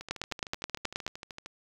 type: two click trains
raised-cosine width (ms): 0.2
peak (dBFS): -13 / -24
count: 10 / 20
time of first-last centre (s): 0.11-1.065 / 0.01-1.46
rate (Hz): 9.42 / 13.1
effects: 8-bit